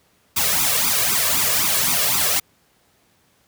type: noise with flanger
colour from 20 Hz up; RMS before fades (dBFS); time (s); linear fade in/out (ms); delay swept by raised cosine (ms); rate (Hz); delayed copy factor
white; -19; 0.36-2.4; 10; 0.82 to 1.82; 3.9; +0.85
effects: pink hiss -60 dBFS RMS until 3.47 s + high-pass 80 Hz 12 dB/octave